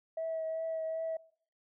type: tone with vibrato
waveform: sine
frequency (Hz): 646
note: E5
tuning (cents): -35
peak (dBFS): -32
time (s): 0.17-1.17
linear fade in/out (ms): 5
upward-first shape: triangle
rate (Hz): 2.6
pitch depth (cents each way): 18
effects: noise-tail reverb RT60 0.6 s tail -23 dB re dry + tanh soft clip ceiling -29 dBFS